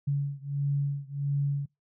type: beating tone pair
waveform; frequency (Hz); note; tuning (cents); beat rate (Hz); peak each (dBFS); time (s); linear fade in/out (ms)
sine; 140.9 / 142.4; C#3 / C#3; +29 / +47; 1.5; -29 / -30; 0.07-1.66; 10
effects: noise-tail reverb RT60 0.2 s tail -26 dB re dry